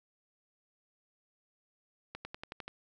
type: accelerating click train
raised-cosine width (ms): 0.3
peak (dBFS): -25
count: 7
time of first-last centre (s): 2.15-2.68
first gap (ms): 100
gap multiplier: 0.95
effects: none